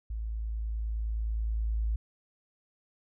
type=tone with level ramp; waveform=sine; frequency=54.8 Hz; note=A1; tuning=6 cents flat; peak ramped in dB=-32 to -26 dBFS; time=0.1-1.96 s; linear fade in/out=5 ms; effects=none